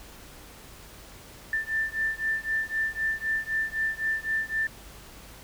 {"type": "beating tone pair", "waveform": "sine", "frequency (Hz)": [1775, 1778.9], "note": ["A6", "A6"], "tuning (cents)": [15, 18], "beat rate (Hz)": 3.9, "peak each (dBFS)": -29, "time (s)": [1.53, 4.67], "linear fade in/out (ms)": 2, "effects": ["added 50 Hz sine -52 dBFS peak until 5.43 s", "pink hiss -48 dBFS RMS until 5.43 s"]}